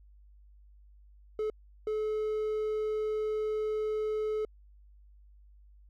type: tone bursts at uneven times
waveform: triangle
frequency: 430 Hz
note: A4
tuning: 40 cents flat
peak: -27 dBFS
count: 2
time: 1.39-1.5 / 1.87-4.45 s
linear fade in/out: 2 ms
effects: added 50 Hz sine -54 dBFS peak until 5.89 s